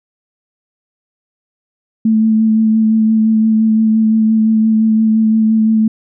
sine tone with vibrato, 220 Hz, A3, in tune, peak -8 dBFS, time 2.05-5.88 s, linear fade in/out 5 ms, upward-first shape sine, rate 5.8 Hz, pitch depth 17 cents each way, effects none

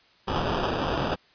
white noise with sample-and-hold, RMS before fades -27 dBFS, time 0.27-1.16 s, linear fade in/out 20 ms, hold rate 2100 Hz, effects white hiss -59 dBFS RMS until 1.34 s + resampled to 11025 Hz

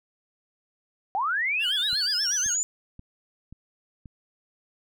sine linear sweep, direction up, 734 to 7080 Hz, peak -23 dBFS, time 1.15-2.63 s, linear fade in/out 0 ms
25% pulse tone with vibrato, 1568 Hz, G6, in tune, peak -30 dBFS, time 1.59-2.57 s, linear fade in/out 50 ms, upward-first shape sine, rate 8.3 Hz, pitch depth 170 cents each way
click train, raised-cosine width 5 ms, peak -31 dBFS, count 5, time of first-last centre 1.93-4.058 s, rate 1.88 Hz
effects none

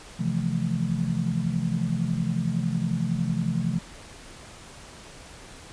sine chord, F major seventh, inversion second, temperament just, 130.96 / 163.7 / 174.61 / 218.3 Hz, C3 / E3 / F3 / A3, +2 / -12 / 0 / -13 cents, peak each -30 / -28 / -28 / -30 dBFS, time 0.19-3.79 s, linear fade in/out 10 ms, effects pink hiss -45 dBFS RMS until 5.72 s + resampled to 22050 Hz

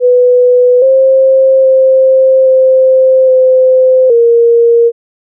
sine tone with pitch steps, 495.5 / 530 / 526 / 522 / 516 / 467.7 Hz, B4 / C5 / C5 / C5 / C5 / A#4, +6 / +22 / +9 / -4 / -24 / +6 cents, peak -3 dBFS, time 0-4.92 s, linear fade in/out 50 ms, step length 820 ms, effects none

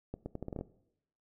accelerating click train, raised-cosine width 2 ms, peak -25 dBFS, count 9, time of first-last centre 0.14-0.611 s, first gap 120 ms, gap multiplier 0.78, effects noise-tail reverb RT60 0.8 s tail -19 dB re dry

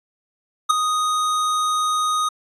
square tone with ADSR envelope, 1244.5 Hz, D#6, in tune, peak -10 dBFS, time 0.69-2.29 s, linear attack 16 ms, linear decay 6 ms, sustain -9 dB, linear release 8 ms, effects resampled to 24000 Hz

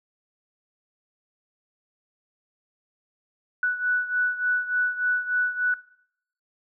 sine beating tone pair, 1480 / 1483.4 Hz, F#6 / F#6, 0 / +4 cents, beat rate 3.4 Hz, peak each -24 / -27 dBFS, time 3.63-5.74 s, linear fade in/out 2 ms, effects noise-tail reverb RT60 0.7 s tail -20 dB re dry

